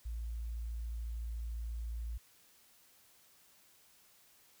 sine tone, 57 Hz, A#1, 38 cents flat, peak -37 dBFS, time 0.05-2.18 s, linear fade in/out 10 ms, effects white hiss -65 dBFS RMS until 4.6 s

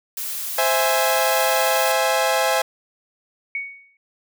blue noise, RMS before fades -28 dBFS, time 0.17-1.92 s, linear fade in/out 2 ms
sawtooth chord, C augmented, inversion none, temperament equal, 523.3 / 659.3 / 830.6 Hz, C5 / E5 / G#5, 0 / 0 / 0 cents, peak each -18 dBFS, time 0.58-2.62 s, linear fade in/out 5 ms
sine tone with exponential decay, 2230 Hz, C#7, 10 cents sharp, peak -21 dBFS, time 3.55-3.97 s, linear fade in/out 2 ms, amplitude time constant 91 ms
effects none

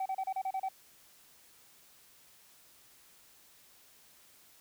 sine tone bursts, 765 Hz, G5, 42 cents flat, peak -29 dBFS, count 8, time 0-0.687 s, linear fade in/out 5 ms, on 57 ms, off 33 ms, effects tanh soft clip ceiling -30 dBFS + white hiss -61 dBFS RMS until 4.6 s

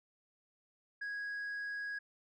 sine tone, 1655 Hz, G#6, 6 cents flat, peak -35 dBFS, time 1.01-1.99 s, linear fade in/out 10 ms, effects tanh soft clip ceiling -37 dBFS

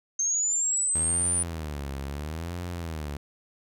sine linear sweep, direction up, 6310 to 9470 Hz, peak -23 dBFS, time 0.19-1.43 s, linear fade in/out 5 ms
sawtooth tone with vibrato, 77.78 Hz, D#2, in tune, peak -28 dBFS, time 0.95-3.17 s, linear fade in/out 5 ms, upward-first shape sine, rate 0.74 Hz, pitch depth 220 cents each way
effects none

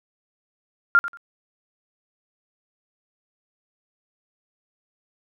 sine tone with echo, 1396.9 Hz, F6, in tune, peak -11 dBFS, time 0.95-0.99 s, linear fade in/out 0 ms, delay 91 ms, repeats 2, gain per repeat -14 dB, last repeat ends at 1.172 s, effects none

